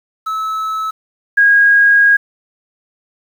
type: tone pair in turn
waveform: triangle / sine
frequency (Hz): 1300 / 1637.9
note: E6 / G#6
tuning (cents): -24 / -24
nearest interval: major third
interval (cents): 400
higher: second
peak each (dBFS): -15 / -6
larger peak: second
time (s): 0.26-0.91 / 1.37-2.17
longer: second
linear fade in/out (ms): 10
effects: 7-bit